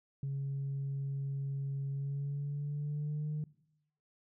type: tone with pitch glide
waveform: sine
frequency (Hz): 138 to 151.36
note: C#3 to D#3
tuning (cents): -7 to -47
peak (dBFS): -32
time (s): 0.23-3.44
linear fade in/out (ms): 2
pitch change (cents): +160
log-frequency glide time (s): 1.9-3.32
effects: noise-tail reverb RT60 0.8 s tail -21 dB re dry + tanh soft clip ceiling -31 dBFS